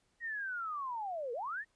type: linear two-way sweep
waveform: sine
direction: down then up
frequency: 1898 to 451 to 1898 Hz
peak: -36 dBFS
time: 0.2-1.65 s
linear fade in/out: 50 ms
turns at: 1.33 s
effects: pink hiss -75 dBFS RMS until 1.75 s + resampled to 22050 Hz